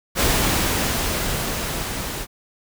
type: noise with level ramp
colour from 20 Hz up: pink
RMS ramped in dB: -18 to -29 dBFS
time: 0.15-2.27 s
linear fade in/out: 50 ms
effects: none